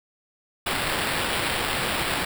white noise with sample-and-hold, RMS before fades -26 dBFS, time 0.66-2.25 s, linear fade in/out 5 ms, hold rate 6300 Hz, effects none

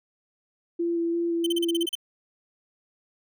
sine tone with vibrato, 338.5 Hz, E4, 46 cents sharp, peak -23 dBFS, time 0.79-1.86 s, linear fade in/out 10 ms, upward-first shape square, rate 2.9 Hz, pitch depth 11 cents each way
45% pulse tone bursts, 3078 Hz, G7, 32 cents flat, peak -25 dBFS, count 9, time 1.44-1.953 s, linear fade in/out 5 ms, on 25 ms, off 36 ms
effects none

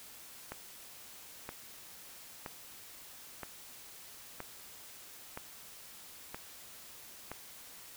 click train, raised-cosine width 0.5 ms, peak -25 dBFS, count 8, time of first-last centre 0.52-7.316 s, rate 1.03 Hz, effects white hiss -52 dBFS RMS until 7.96 s

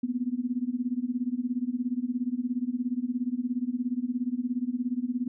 sine tone with tremolo, 246.9 Hz, B3, in tune, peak -23 dBFS, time 0.03-5.28 s, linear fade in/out 5 ms, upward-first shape sine, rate 17 Hz, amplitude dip 90%, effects none

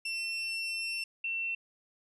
30% pulse / sine tone pair in turn, 2701 / 2701 Hz, E7 / E7, +42 / +42 cents, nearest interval unison, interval 0 cents, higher neither, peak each -30 / -31 dBFS, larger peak first, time 0.05-1.04 / 1.24-1.55 s, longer first, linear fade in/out 5 ms, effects resampled to 24000 Hz

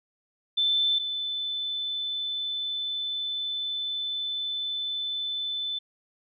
sine tone pair in turn, 3532 / 3516 Hz, A7 / A7, +6 / -2 cents, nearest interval unison, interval 8 cents, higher first, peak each -21 / -28 dBFS, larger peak first, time 0.57-0.99 / 0.99-5.79 s, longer second, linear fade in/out 10 ms, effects none

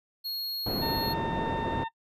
square tone, 4302 Hz, C8, 47 cents sharp, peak -32 dBFS, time 0.24-1.14 s, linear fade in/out 20 ms
white low-pass noise, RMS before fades -32 dBFS, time 0.66-1.84 s, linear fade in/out 5 ms, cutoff 470 Hz, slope 12 dB/octave
harmonic tone, 908 Hz, A#5, 46 cents flat, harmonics 1 / 2 / 3 / 4, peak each -31 / -41 / -50 / -47 dBFS, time 0.81-1.89 s, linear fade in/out 20 ms
effects noise-tail reverb RT60 0.1 s tail -21 dB re dry

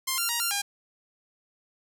5% pulse tone with pitch steps, 1052 / 1385 / 944 / 1388 / 806 Hz, C6 / F6 / A#5 / F6 / G5, +9 / -15 / +22 / -11 / +48 cents, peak -14 dBFS, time 0.07-0.62 s, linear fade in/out 10 ms, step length 110 ms, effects 9-bit

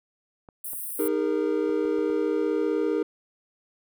clicks, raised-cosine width 1 ms, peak -32 dBFS, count 7, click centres 0.488 / 0.734 / 1.056 / 1.695 / 1.853 / 1.987 / 2.101 s
white high-pass noise, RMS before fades -34 dBFS, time 0.64-1.08 s, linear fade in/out 5 ms, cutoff 8600 Hz, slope 96 dB/octave
triangle chord, D# suspended fourth, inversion none, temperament equal with one note detuned, 311.1 / 406.5 / 466.2 Hz, D#4 / G#4 / A#4, 0 / -37 / 0 cents, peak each -25 dBFS, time 0.99-3.03 s, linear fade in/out 5 ms
effects none

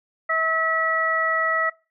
harmonic tone, 647 Hz, E5, 32 cents flat, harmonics 1 / 2 / 3, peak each -27 / -23 / -23 dBFS, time 0.29-1.7 s, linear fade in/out 10 ms, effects noise-tail reverb RT60 0.3 s tail -21 dB re dry

